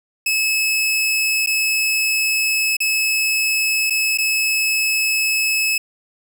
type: tone with dropouts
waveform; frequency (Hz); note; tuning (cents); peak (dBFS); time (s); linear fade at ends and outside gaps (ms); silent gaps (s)
sawtooth; 2591; E7; -30; -13; 0.26-5.78; 5; 1.462-1.471 / 2.768-2.803 / 3.899-3.905 / 4.175-4.184
effects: none